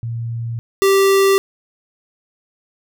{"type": "tone pair in turn", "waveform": ["sine", "square"], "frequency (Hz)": [116.2, 390.8], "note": ["A#2", "G4"], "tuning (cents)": [-5, -5], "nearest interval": "octave + major sixth", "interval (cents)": 2100, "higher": "second", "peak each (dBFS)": [-21, -11], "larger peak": "second", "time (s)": [[0.03, 0.59], [0.82, 1.38]], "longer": "neither", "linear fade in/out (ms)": 0, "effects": []}